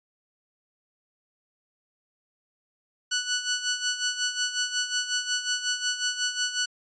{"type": "tone with tremolo", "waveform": "10% pulse", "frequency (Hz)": 1480, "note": "F#6", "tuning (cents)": 0, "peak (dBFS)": -14, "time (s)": [3.11, 6.66], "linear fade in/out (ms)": 10, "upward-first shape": "sine", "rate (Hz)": 5.5, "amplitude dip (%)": 70, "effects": ["resampled to 16000 Hz"]}